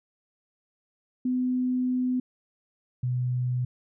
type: tone pair in turn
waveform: sine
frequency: 252.5 / 124.98 Hz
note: B3 / B2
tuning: +39 / +21 cents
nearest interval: octave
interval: 1218 cents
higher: first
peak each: -23 / -24 dBFS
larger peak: first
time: 1.25-2.2 / 3.03-3.65 s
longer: first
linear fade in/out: 5 ms
effects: none